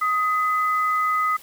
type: tone pair together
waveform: sine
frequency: 1253 / 2014 Hz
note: D#6 / B6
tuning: +12 / +33 cents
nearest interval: minor sixth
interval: 821 cents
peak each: -19 / -28 dBFS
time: 0.01-1.37 s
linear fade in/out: 10 ms
effects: white hiss -47 dBFS RMS until 1.42 s